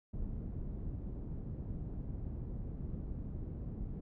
pink low-pass noise, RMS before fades -41 dBFS, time 0.13-4.01 s, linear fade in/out 10 ms, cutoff 220 Hz, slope 12 dB/octave, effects none

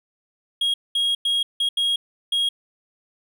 triangle tone bursts at uneven times, 3280 Hz, G#7, 22 cents flat, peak -17 dBFS, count 6, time 0.61-0.74 / 0.95-1.15 / 1.25-1.43 / 1.6-1.69 / 1.77-1.96 / 2.32-2.49 s, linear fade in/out 5 ms, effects none

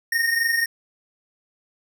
square tone pair together, 1841.2 / 1864.7 Hz, A#6 / A#6, -22 / 0 cents, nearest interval unison, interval 22 cents, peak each -21 / -26 dBFS, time 0.12-0.66 s, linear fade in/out 5 ms, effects none

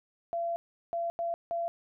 sine tone bursts at uneven times, 680 Hz, F5, 46 cents flat, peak -29 dBFS, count 4, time 0.33-0.56 / 0.93-1.1 / 1.19-1.34 / 1.51-1.68 s, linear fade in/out 0 ms, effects none

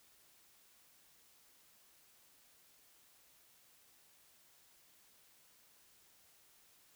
silence, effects white hiss -67 dBFS RMS until 6.95 s

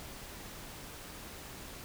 silence, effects pink hiss -47 dBFS RMS until 1.84 s

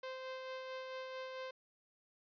sawtooth tone with tremolo, 520 Hz, C5, 11 cents flat, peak -38 dBFS, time 0.03-1.51 s, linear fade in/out 5 ms, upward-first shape sine, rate 4.5 Hz, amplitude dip 30%, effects resampled to 11025 Hz

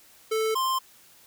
square tone pair in turn, 440 / 1048.6 Hz, A4 / C6, 0 / +3 cents, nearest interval octave + minor third, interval 1503 cents, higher second, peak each -24 / -24 dBFS, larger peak neither, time 0.31-0.55 / 0.55-0.79 s, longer neither, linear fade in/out 10 ms, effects white hiss -55 dBFS RMS until 1.26 s

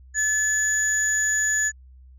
sine tone pair together, 1723 / 6844 Hz, A6 / A8, -37 / -49 cents, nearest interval 2 octaves, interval 2388 cents, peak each -21 dBFS, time 0.14-1.72 s, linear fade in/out 50 ms, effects tanh soft clip ceiling -15 dBFS + added 64 Hz sine -45 dBFS peak until 2.18 s

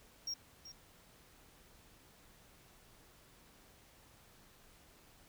triangle tone with echo, 5588 Hz, F8, in tune, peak -36 dBFS, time 0.27-0.34 s, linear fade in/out 5 ms, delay 380 ms, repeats 1, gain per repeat -12 dB, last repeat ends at 0.72 s, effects pink hiss -63 dBFS RMS until 5.28 s

